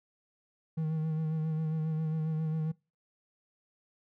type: tone with vibrato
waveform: triangle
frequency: 157.9 Hz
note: D#3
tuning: 26 cents sharp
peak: -27 dBFS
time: 0.77-2.72 s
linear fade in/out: 10 ms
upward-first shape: sine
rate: 7.4 Hz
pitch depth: 30 cents each way
effects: noise-tail reverb RT60 0.3 s tail -24 dB re dry